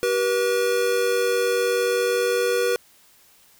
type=tone pair together; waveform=square; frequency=383 / 482.5 Hz; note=G4 / B4; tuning=-40 / -40 cents; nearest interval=major third; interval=400 cents; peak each=-26 / -21 dBFS; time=0.03-2.76 s; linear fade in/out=0 ms; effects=white hiss -55 dBFS RMS until 3.59 s